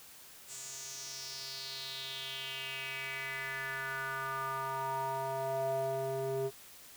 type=tone with band-pass filter sweep; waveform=square; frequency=134 Hz; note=C3; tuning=42 cents sharp; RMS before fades=-38 dBFS; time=0.47-6.51 s; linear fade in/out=50 ms; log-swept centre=7700 to 460 Hz; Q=4.4; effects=white hiss -54 dBFS RMS until 6.96 s